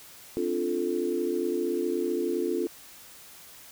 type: chord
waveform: sine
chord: D minor seventh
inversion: third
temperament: equal with one note detuned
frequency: 261.6 / 293.7 / 349.2 / 438.7 Hz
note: C4 / D4 / F4 / A4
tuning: 0 / 0 / 0 / -5 cents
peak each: -34 / -34 / -28 / -31 dBFS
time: 0.37-2.67 s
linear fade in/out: 0 ms
effects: white hiss -49 dBFS RMS until 3.71 s